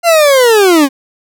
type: linear sweep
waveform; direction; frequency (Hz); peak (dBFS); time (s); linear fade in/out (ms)
40% pulse; down; 698.5 to 261.6; -4; 0.03-0.89; 50
effects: none